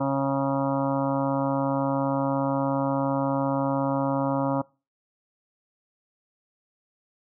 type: harmonic tone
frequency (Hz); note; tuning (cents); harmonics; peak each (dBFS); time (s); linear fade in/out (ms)
137.2; C#3; -17; 1 / 2 / 4 / 5 / 6 / 7 / 8 / 9 / 10; -30 / -26 / -28 / -35 / -35 / -31 / -40 / -37 / -44; 0-4.62; 10
effects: noise-tail reverb RT60 0.3 s tail -22 dB re dry